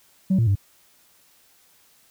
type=tone with pitch steps; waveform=sine; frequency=189.5 / 114.8 / 99.1 Hz; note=F#3 / A#2 / G2; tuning=+42 / -26 / +19 cents; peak=-14 dBFS; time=0.3-0.555 s; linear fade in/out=10 ms; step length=85 ms; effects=tanh soft clip ceiling -14 dBFS + white hiss -58 dBFS RMS until 2.1 s